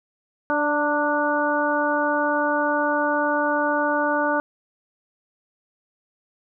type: harmonic tone with a mistuned harmonic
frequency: 293.7 Hz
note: D4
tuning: in tune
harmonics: 1 / 2 / 3 / 4 / 5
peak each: -26 / -24 / -25 / -28 / -25 dBFS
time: 0.5-4.4 s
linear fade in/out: 0 ms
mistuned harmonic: 3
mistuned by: +28 cents
effects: none